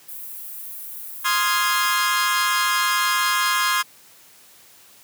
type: high-pass noise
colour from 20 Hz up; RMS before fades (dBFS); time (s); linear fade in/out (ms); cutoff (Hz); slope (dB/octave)
white; -35; 0.08-1.96; 10; 11000; 24
type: chord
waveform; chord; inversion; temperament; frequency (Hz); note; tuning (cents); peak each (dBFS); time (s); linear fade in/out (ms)
sawtooth; F minor seventh; second; equal; 1046.5 / 1244.5 / 1396.9 / 1661.2; C6 / Eb6 / F6 / Ab6; 0 / 0 / 0 / 0; -18 / -22 / -24 / -20; 1.24-3.83; 20
effects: white hiss -50 dBFS RMS until 5.03 s + high-pass 80 Hz 12 dB/octave